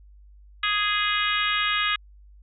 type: harmonic tone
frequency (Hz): 415.3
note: G#4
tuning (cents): 0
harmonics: 3 / 4 / 5 / 6 / 7 / 8 / 9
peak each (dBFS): -27 / -28 / -29 / -30 / -30 / -31 / -32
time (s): 0.63-1.96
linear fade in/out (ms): 5
effects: added 50 Hz sine -47 dBFS peak until 2.42 s